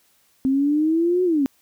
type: exponential two-way sweep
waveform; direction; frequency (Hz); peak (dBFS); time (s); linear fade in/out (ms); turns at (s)
sine; up then down; 261.6 to 370 to 261.6; -16; 0.45-1.46; 0; 1.24
effects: white hiss -61 dBFS RMS until 1.61 s